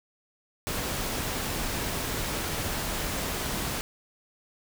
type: noise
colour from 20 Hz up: pink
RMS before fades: -31 dBFS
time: 0.67-3.81 s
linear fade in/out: 0 ms
effects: none